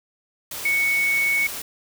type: tone in noise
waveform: sine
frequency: 2220 Hz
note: C#7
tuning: 2 cents sharp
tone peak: -18 dBFS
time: 0.65-1.47 s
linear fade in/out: 5 ms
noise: white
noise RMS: -32 dBFS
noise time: 0.51-1.62 s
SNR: +11 dB
effects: none